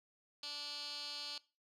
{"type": "tone with band-pass filter", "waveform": "15% pulse", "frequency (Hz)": 291.6, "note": "D4", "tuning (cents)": -12, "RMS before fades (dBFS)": -45, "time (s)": [0.43, 1.38], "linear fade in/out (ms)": 2, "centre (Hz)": 4100, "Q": 8.7, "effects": ["noise-tail reverb RT60 0.3 s tail -20 dB re dry"]}